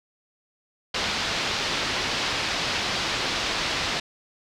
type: low-pass noise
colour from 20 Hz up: white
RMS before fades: -27 dBFS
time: 0.94-4 s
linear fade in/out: 5 ms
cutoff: 4800 Hz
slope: 24 dB/octave
effects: none